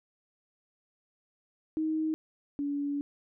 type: tone pair in turn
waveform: sine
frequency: 314.4 / 285.7 Hz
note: D#4 / D4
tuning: +18 / -48 cents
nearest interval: major second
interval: 166 cents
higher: first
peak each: -27 / -29 dBFS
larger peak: first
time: 1.77-2.14 / 2.59-3.01 s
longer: second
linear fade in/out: 0 ms
effects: none